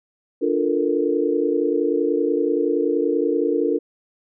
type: chord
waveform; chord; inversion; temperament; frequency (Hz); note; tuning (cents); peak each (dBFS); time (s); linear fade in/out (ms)
sine; Bb major seventh; first; equal with one note detuned; 293.7 / 349.2 / 440 / 470.5; D4 / F4 / A4 / Bb4; 0 / 0 / 0 / +16; -23; 0.41-3.79; 20
effects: none